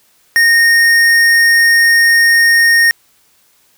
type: tone with tanh clipping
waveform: sine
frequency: 1848 Hz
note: A#6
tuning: 16 cents flat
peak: -8 dBFS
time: 0.36-2.91 s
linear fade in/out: 0 ms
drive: 16 dB
effects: white hiss -53 dBFS RMS until 3.77 s